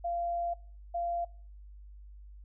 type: tone bursts at uneven times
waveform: sine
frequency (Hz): 690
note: F5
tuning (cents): -21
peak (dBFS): -30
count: 2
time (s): 0.04-0.54 / 0.94-1.25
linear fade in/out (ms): 10
effects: noise-tail reverb RT60 0.5 s tail -23 dB re dry + added 50 Hz sine -47 dBFS peak until 2.44 s